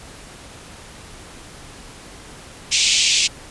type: band-pass noise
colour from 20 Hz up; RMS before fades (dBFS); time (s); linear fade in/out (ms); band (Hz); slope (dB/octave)
pink; -17; 2.71-3.28; 20; 2400 to 7800; 48
effects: pink hiss -40 dBFS RMS until 3.5 s + resampled to 24000 Hz